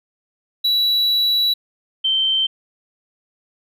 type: tone pair in turn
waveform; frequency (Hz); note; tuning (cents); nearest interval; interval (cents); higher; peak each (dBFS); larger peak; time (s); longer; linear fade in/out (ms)
triangle / sine; 3925 / 3115; B7 / G7; -11 / -12; major third; 401; first; -13 / -15; first; 0.64-1.54 / 2.04-2.47; first; 10
effects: none